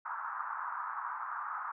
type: band-pass noise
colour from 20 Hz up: white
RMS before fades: -39 dBFS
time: 0.05-1.72 s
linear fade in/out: 10 ms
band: 920 to 1400 Hz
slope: 48 dB/octave
effects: none